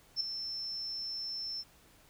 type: tone with ADSR envelope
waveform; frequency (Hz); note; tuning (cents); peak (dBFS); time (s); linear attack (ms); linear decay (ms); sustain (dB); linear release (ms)
sine; 5340; E8; +22; -26; 0.16-1.64; 46; 4; -10; 41
effects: tanh soft clip ceiling -22 dBFS + pink hiss -62 dBFS RMS until 2.09 s